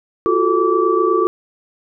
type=tone cluster; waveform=sine; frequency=347 / 375 / 439.4 / 1157 Hz; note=F4 / F#4 / A4 / D6; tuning=-11 / +23 / -2 / -26 cents; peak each=-18 dBFS; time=0.26-1.27 s; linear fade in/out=0 ms; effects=none